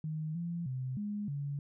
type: tone with pitch steps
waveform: sine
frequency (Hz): 155.8 / 170.7 / 129.3 / 206.8 / 142.3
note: D#3 / F3 / C3 / G#3 / C#3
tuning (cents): +3 / -39 / -20 / -7 / +46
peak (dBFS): -34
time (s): 0.04-1.59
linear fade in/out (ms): 2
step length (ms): 310
effects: none